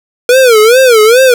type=tone with vibrato; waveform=square; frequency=474.4 Hz; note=A#4; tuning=30 cents sharp; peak=-3 dBFS; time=0.29-1.34 s; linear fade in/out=2 ms; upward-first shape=sine; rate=2.4 Hz; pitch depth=190 cents each way; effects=none